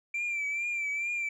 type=tone with vibrato; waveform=sine; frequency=2349 Hz; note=D7; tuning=in tune; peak=-27 dBFS; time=0.14-1.29 s; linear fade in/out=5 ms; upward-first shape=triangle; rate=2.3 Hz; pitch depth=61 cents each way; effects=tanh soft clip ceiling -28 dBFS